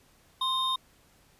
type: tone pair together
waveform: triangle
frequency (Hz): 1043 / 3681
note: C6 / A#7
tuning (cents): -6 / -23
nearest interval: octave + minor seventh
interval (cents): 2183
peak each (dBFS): -27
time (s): 0.41-0.76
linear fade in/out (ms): 5
effects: pink hiss -62 dBFS RMS until 1.39 s + resampled to 32000 Hz